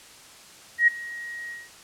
sine tone with ADSR envelope, 1891 Hz, A#6, 24 cents sharp, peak -12 dBFS, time 0.78-1.7 s, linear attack 94 ms, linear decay 13 ms, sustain -21 dB, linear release 200 ms, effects white hiss -48 dBFS RMS until 1.83 s + low-pass 9000 Hz 12 dB/octave

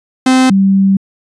45% pulse / sine tone pair in turn, 258.8 / 194.35 Hz, C4 / G3, -19 / -15 cents, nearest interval perfect fourth, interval 496 cents, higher first, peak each -6 dBFS, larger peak neither, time 0.26-0.5 / 0.5-0.97 s, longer second, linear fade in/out 5 ms, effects resampled to 22050 Hz

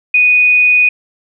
sine tone, 2480 Hz, D#7, 6 cents flat, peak -6 dBFS, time 0.14-0.89 s, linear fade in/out 5 ms, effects none

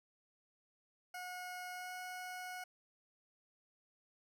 20% pulse tone with pitch glide, 725 to 730.9 Hz, F#5 to F#5, -35 to -21 cents, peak -39 dBFS, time 1.14-2.64 s, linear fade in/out 5 ms, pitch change +14 cents, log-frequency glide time 1.72-1.93 s, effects none

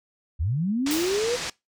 sine linear sweep, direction up, 66 to 502 Hz, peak -22 dBFS, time 0.39-1.37 s, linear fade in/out 20 ms
white low-pass noise, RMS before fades -32 dBFS, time 0.86-1.5 s, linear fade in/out 5 ms, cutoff 6800 Hz, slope 24 dB/octave
white noise with exponential decay, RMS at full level -28 dBFS, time 0.91-1.33 s, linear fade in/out 0 ms, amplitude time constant 91 ms
effects noise-tail reverb RT60 0.2 s tail -22 dB re dry

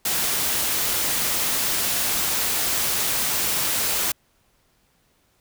white noise, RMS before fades -23 dBFS, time 0.05-4.12 s, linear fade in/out 5 ms, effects pink hiss -64 dBFS RMS until 5.4 s

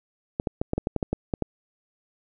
clicks, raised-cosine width 2 ms, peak -11 dBFS, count 11, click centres 0.399 / 0.472 / 0.615 / 0.734 / 0.78 / 0.871 / 0.963 / 1.028 / 1.13 / 1.338 / 1.423 s, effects none

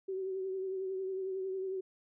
sine tone with vibrato, 380 Hz, F#4, 46 cents sharp, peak -34 dBFS, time 0.08-1.81 s, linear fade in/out 10 ms, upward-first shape triangle, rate 11 Hz, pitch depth 40 cents each way, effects none

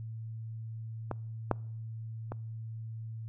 clicks, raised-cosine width 1 ms, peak -19 / -12 / -23 dBFS, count 3, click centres 1.113 / 1.513 / 2.32 s, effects noise-tail reverb RT60 0.7 s tail -26 dB re dry + added 112 Hz sine -38 dBFS peak until 3.28 s

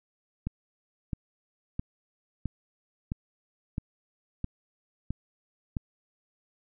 click train, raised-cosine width 5 ms, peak -18 dBFS, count 9, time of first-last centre 0.47-5.768 s, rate 1.51 Hz, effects none

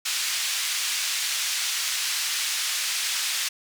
white band-pass noise, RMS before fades -27 dBFS, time 0.05-3.49 s, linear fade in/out 10 ms, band 1900 to 6600 Hz, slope 12 dB/octave, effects none

